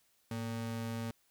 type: ring-modulated tone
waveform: square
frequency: 170.3 Hz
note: F3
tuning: 43 cents flat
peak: -34 dBFS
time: 0.31-1.11 s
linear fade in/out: 2 ms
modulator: 61.5 Hz
effects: white hiss -72 dBFS RMS until 1.3 s